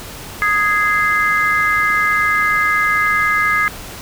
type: chord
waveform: sine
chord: Ab major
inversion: second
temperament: equal with one note detuned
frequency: 1244.5 / 1661.2 / 2074 Hz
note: Eb6 / Ab6 / C7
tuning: 0 / 0 / -16 cents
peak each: -17 dBFS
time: 0.42-3.68 s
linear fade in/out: 0 ms
effects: pink hiss -32 dBFS RMS until 4.01 s